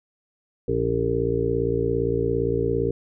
harmonic tone, 57.5 Hz, A#1, 23 cents flat, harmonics 1 / 2 / 3 / 5 / 6 / 7 / 8, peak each -32 / -28 / -32 / -30 / -34 / -25 / -25 dBFS, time 0.68-2.91 s, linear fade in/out 5 ms, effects none

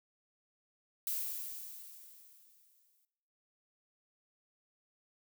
violet noise with exponential decay, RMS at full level -35 dBFS, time 1.07-3.05 s, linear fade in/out 1 ms, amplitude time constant 430 ms, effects noise-tail reverb RT60 0.9 s tail -18 dB re dry

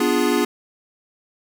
square chord, B diminished seventh, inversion none, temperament equal, 246.9 / 293.7 / 349.2 / 415.3 Hz, B3 / D4 / F4 / Ab4, 0 / 0 / 0 / 0 cents, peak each -23 dBFS, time 0-0.45 s, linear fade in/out 5 ms, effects none

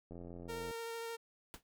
click train, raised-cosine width 2 ms, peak -36 dBFS, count 53, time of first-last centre 0.11-0.71 s, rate 86.7 Hz
sawtooth tone with vibrato, 460.2 Hz, A#4, 22 cents flat, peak -37 dBFS, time 0.48-1.17 s, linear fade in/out 20 ms, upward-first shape sine, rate 13 Hz, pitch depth 11 cents each way
pink noise with exponential decay, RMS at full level -45 dBFS, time 1.54-1.63 s, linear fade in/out 0 ms, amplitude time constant 18 ms
effects none

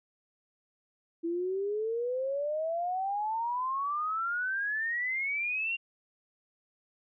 sine exponential sweep, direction up, 329.6 to 2794 Hz, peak -29 dBFS, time 1.23-5.77 s, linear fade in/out 20 ms, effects none

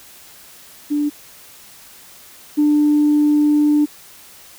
sine tone pair in turn, 293.7 / 296.9 Hz, D4 / D4, 0 / +19 cents, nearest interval unison, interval 19 cents, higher second, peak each -15 / -10 dBFS, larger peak second, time 0.9-1.1 / 2.57-3.86 s, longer second, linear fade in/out 20 ms, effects tanh soft clip ceiling -7 dBFS + white hiss -43 dBFS RMS until 4.58 s

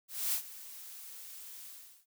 blue noise with ADSR envelope, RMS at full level -31 dBFS, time 0.08-2.06 s, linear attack 250 ms, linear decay 86 ms, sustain -17 dB, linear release 400 ms, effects none

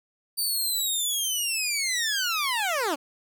15% pulse linear sweep, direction down, 4641 to 261.6 Hz, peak -18 dBFS, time 0.37-2.96 s, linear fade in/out 20 ms, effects none

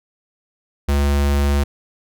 square tone, 71 Hz, C#2, 42 cents sharp, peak -15 dBFS, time 0.88-1.64 s, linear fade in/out 10 ms, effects none

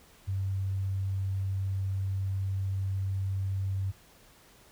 sine tone, 96.5 Hz, G2, 27 cents flat, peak -28 dBFS, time 0.27-3.92 s, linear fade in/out 20 ms, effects pink hiss -58 dBFS RMS until 4.71 s

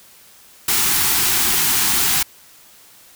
white band-stop noise, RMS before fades -17 dBFS, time 0.68-2.23 s, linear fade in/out 5 ms, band 420 to 720 Hz, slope 96 dB/octave, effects white hiss -47 dBFS RMS until 3.15 s

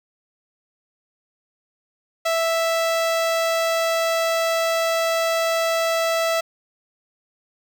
sawtooth tone with notch filter, 659.3 Hz, E5, in tune, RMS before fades -21 dBFS, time 2.25-6.41 s, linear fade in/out 10 ms, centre 11000 Hz, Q 1.7, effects none

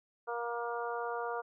harmonic tone, 236.3 Hz, A#3, 24 cents sharp, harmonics 2 / 3 / 4 / 5 / 6, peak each -38 / -40 / -41 / -42 / -43 dBFS, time 0.27-1.42 s, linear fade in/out 20 ms, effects none

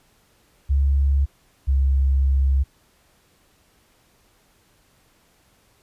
sine tone pair in turn, 69.3 / 67.56 Hz, C#2 / C#2, 0 / -44 cents, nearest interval unison, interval 44 cents, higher first, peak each -15 dBFS, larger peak neither, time 0.69-1.26 / 1.67-2.64 s, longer second, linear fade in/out 20 ms, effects pink hiss -60 dBFS RMS until 5.82 s + resampled to 32000 Hz

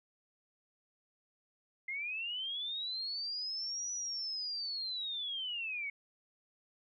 sine linear two-way sweep, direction up then down, 2076 to 5920 to 2188 Hz, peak -36 dBFS, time 1.88-5.9 s, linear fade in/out 5 ms, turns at 3.92 s, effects none

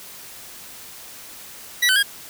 25% pulse tone with pitch steps, 1949 / 1519 / 1629 Hz, B6 / F#6 / G#6, -23 / +45 / -34 cents, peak -11 dBFS, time 1.82-2.03 s, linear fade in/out 10 ms, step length 70 ms, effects white hiss -40 dBFS RMS until 2.29 s

